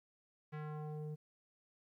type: tone with low-pass filter sweep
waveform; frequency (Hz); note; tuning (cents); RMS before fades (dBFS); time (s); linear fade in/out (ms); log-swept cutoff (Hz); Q
square; 152.1; D#3; -39; -44; 0.52-1.16; 20; 2100 to 340; 1.5
effects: 13-bit